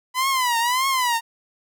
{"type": "tone with vibrato", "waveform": "sawtooth", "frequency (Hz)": 1000, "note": "B5", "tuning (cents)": 21, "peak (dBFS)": -15, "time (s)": [0.14, 1.21], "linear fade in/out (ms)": 50, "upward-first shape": "triangle", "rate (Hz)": 1.7, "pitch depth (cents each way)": 160, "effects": []}